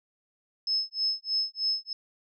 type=tone with tremolo; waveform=sine; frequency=5200 Hz; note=E8; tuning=24 cents flat; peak=-23 dBFS; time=0.67-1.93 s; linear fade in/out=2 ms; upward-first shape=sine; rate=3.2 Hz; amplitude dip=100%; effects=none